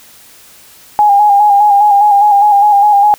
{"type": "tone with vibrato", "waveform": "sine", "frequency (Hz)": 820, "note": "G#5", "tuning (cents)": -22, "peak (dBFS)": -4, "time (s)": [0.99, 3.14], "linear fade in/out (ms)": 0, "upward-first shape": "square", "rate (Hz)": 4.9, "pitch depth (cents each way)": 35, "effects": ["white hiss -40 dBFS RMS until 3.18 s"]}